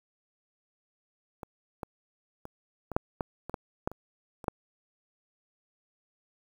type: clicks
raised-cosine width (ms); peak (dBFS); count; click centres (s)
1; -25 / -21 / -27 / -23 / -9 / -16 / -24 / -18 / -14 / -28 / -29 / -12; 12; 1.432 / 1.832 / 2.454 / 2.917 / 2.965 / 3.208 / 3.496 / 3.542 / 3.875 / 3.916 / 4.442 / 4.482
effects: 8-bit